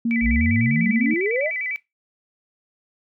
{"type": "tone with pitch glide", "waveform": "sine", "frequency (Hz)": [232.1, 228], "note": ["A#3", "A#3"], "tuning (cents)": [-7, -38], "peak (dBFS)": -18, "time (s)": [0.05, 1.14], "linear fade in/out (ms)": 5, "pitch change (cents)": -31, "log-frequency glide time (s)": [0.58, 0.7]}
{"type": "tone with vibrato", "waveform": "sine", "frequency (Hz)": 2148, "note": "C7", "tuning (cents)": 45, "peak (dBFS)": -24, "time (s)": [0.11, 1.76], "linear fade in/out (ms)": 0, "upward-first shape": "square", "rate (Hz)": 10, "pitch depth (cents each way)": 120}
{"type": "exponential sweep", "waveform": "sine", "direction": "up", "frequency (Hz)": [51.91, 671], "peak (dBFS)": -20, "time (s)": [0.21, 1.51], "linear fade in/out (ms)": 50}
{"effects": ["noise-tail reverb RT60 0.2 s tail -18 dB re dry"]}